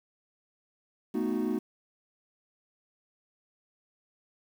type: chord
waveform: triangle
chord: B dominant seventh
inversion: third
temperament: equal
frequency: 220 / 246.9 / 311.1 / 370 Hz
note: A3 / B3 / D#4 / F#4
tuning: 0 / 0 / 0 / 0 cents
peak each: -30 / -30 / -30 / -31 dBFS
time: 1.14-1.59 s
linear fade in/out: 10 ms
effects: tanh soft clip ceiling -19 dBFS + 9-bit